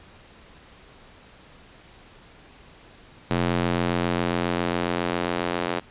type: tone with high-pass filter sweep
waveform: square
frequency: 43.67 Hz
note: F1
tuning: 1 cent sharp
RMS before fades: -25 dBFS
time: 3.3-5.8 s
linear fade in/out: 10 ms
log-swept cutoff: 150 to 370 Hz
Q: 0.78
effects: pink hiss -50 dBFS RMS until 5.9 s + resampled to 8000 Hz